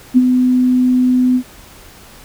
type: tone with ADSR envelope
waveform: sine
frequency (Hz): 252.3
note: B3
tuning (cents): +37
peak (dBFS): -3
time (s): 0.14-1.43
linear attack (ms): 31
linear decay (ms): 36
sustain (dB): -6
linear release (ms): 72
effects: pink hiss -40 dBFS RMS until 2.24 s